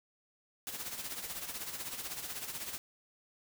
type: noise with tremolo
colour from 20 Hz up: white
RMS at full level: -39 dBFS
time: 0.67-2.78 s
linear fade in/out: 0 ms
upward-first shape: sine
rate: 16 Hz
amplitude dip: 60%
effects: none